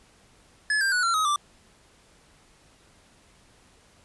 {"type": "tone with pitch steps", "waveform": "square", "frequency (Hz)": [1710, 1586.3, 1471.5, 1365.1, 1266.3, 1174.7], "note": ["A6", "G6", "F#6", "F6", "D#6", "D6"], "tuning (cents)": [-50, 20, -10, -40, 30, 0], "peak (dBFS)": -22, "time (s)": [0.7, 1.36], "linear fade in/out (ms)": 2, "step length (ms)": 110, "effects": ["pink hiss -58 dBFS RMS until 4.04 s", "resampled to 24000 Hz"]}